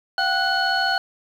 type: tone cluster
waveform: sine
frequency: 697 / 771 / 1475 / 3008 / 4336 Hz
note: F5 / G5 / F#6 / F#7 / C#8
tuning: -4 / -29 / -6 / +28 / -39 cents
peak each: -27 / -23 / -21 / -30 / -25 dBFS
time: 0.18-0.98 s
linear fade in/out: 2 ms
effects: tanh soft clip ceiling -11 dBFS + 8-bit